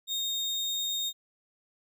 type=tone; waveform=35% pulse; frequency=3699 Hz; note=A#7; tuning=14 cents flat; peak=-27 dBFS; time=0.07-1.13 s; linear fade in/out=50 ms; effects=none